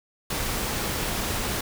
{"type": "noise", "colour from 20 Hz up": "pink", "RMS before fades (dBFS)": -28, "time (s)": [0.3, 1.61], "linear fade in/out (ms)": 5, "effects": []}